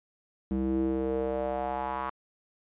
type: tone with band-pass filter sweep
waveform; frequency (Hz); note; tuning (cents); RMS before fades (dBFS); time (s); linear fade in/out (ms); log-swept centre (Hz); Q
square; 65.41; C2; 0; -30; 0.51-2.1; 0; 250 to 1100; 3.9
effects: resampled to 8000 Hz